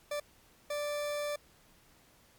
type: tone bursts at uneven times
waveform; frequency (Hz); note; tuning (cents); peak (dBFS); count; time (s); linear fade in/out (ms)
40% pulse; 587.3; D5; 0; -32; 2; 0.11-0.2 / 0.7-1.36; 5
effects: pink hiss -63 dBFS RMS until 2.38 s + MP3 96 kbps